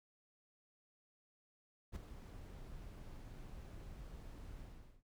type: noise with ADSR envelope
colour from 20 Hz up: brown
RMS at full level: -40 dBFS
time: 1.92-5.03 s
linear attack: 41 ms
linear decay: 4 ms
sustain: -11 dB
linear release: 420 ms
effects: none